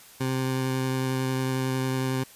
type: tone with vibrato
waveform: 20% pulse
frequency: 130.81 Hz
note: C3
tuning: in tune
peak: -20 dBFS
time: 0.2-2.24 s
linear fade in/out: 10 ms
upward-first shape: triangle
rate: 11 Hz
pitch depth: 12 cents each way
effects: white hiss -50 dBFS RMS until 2.35 s + resampled to 32000 Hz